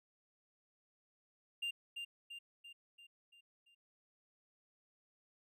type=tone with echo; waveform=triangle; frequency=2794 Hz; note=F7; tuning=in tune; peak=-35 dBFS; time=1.62-1.71 s; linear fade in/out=10 ms; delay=340 ms; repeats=6; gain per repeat=-5 dB; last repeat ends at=3.75 s; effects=none